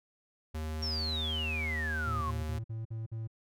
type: tone with pitch glide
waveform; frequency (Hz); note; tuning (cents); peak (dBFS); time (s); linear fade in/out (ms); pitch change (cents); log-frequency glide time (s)
square; 78.2 to 77.53; D#2 to D#2; +9 to -6; -35; 0.54-2.59; 10; -15; 1.66-2.41
type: exponential sweep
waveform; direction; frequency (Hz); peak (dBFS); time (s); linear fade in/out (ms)
sine; down; 5588 to 1050; -33; 0.82-2.31; 10
type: tone bursts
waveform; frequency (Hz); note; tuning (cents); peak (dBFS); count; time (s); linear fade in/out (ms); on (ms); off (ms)
triangle; 112.1; A2; +33; -33; 6; 2.06-3.275; 10; 160; 51
effects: none